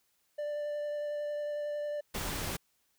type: tone with vibrato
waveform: triangle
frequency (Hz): 590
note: D5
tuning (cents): +8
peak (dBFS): -31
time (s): 0.38-2.01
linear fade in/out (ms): 10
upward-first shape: triangle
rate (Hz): 11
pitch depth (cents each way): 11
type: noise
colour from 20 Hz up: pink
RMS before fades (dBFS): -36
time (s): 2.14-2.57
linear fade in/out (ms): 10
effects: white hiss -74 dBFS RMS until 2.98 s